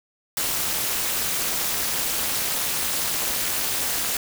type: noise with amplitude modulation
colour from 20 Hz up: white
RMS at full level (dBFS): -21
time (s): 0.37-4.17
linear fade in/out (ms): 2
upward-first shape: sine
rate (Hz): 295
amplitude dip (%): 90
effects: none